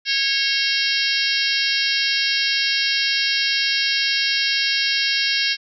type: harmonic tone with a mistuned harmonic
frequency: 549 Hz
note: C#5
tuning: 17 cents flat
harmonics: 3 / 4 / 5 / 6 / 7 / 8 / 9 / 10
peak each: -26 / -26 / -26 / -26 / -26 / -26 / -26 / -26 dBFS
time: 0.05-5.57 s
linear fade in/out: 50 ms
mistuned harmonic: 6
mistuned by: -45 cents
effects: none